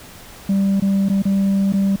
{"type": "tone with dropouts", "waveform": "sine", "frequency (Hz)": 196, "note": "G3", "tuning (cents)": 0, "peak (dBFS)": -11, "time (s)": [0.49, 1.96], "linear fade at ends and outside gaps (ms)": 5, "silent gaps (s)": [[0.8, 0.821], [1.087, 1.098], [1.222, 1.253], [1.724, 1.736]], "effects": ["tanh soft clip ceiling -13 dBFS", "pink hiss -40 dBFS RMS until 2 s"]}